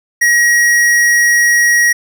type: tone with hard clipping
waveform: triangle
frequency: 1900 Hz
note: A#6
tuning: 33 cents sharp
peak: -9 dBFS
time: 0.21-1.93 s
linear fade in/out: 10 ms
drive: 17 dB
effects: none